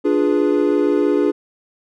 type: chord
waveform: triangle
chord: D diminished seventh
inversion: none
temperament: equal with one note detuned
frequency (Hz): 293.7 / 349.2 / 415.3 / 492.2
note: D4 / F4 / Ab4 / Cb5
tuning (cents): 0 / 0 / 0 / -6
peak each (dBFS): -16 / -18 / -16 / -22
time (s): 0.04-1.32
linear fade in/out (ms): 20
effects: none